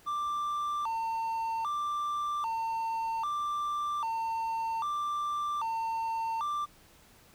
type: tone with vibrato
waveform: triangle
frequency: 1033 Hz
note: C6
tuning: 22 cents flat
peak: -28 dBFS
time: 0.06-6.66 s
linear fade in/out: 20 ms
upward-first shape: square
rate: 0.63 Hz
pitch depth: 230 cents each way
effects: pink hiss -59 dBFS RMS until 7.34 s